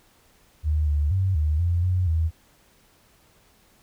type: tone with pitch steps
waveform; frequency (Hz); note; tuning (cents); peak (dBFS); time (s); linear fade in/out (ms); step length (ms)
sine; 76.4 / 73.7 / 95 / 76.3 / 86.5 / 91.2 / 80.9; D#2 / D2 / F#2 / D#2 / F2 / F#2 / E2; -31 / +7 / +46 / -33 / -16 / -24 / -32; -19; 0.63-2.31; 50; 240
effects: pink hiss -59 dBFS RMS until 3.82 s